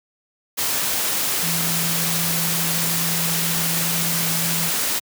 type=tone in noise; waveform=sine; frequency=166.6 Hz; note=E3; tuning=19 cents sharp; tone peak=-26 dBFS; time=1.42-4.7 s; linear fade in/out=20 ms; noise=white; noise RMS=-22 dBFS; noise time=0.57-5 s; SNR=-7 dB; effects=high-pass 100 Hz 12 dB/octave